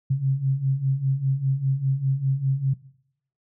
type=beating tone pair; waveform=sine; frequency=132 / 137 Hz; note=C3 / C#3; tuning=+16 / -20 cents; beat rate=5 Hz; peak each=-25 / -21 dBFS; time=0.1-2.74 s; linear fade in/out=10 ms; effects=noise-tail reverb RT60 0.7 s tail -19 dB re dry